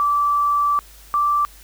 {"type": "tone pair in turn", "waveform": "sine", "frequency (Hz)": [1162, 1170.1], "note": ["D6", "D6"], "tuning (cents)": [-19, -7], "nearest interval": "unison", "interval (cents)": 12, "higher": "second", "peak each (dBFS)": -15, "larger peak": "neither", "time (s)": [[0, 0.79], [1.14, 1.45]], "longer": "first", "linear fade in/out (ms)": 0, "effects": ["added 50 Hz sine -45 dBFS peak until 1.63 s", "white hiss -47 dBFS RMS until 1.63 s"]}